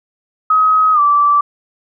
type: tone with pitch glide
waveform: sine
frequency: 1268 to 1162.8 Hz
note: D#6 to D6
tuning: +32 to -18 cents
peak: -8 dBFS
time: 0.5-1.41 s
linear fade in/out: 5 ms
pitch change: -150 cents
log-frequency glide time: 0.93-1 s
effects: none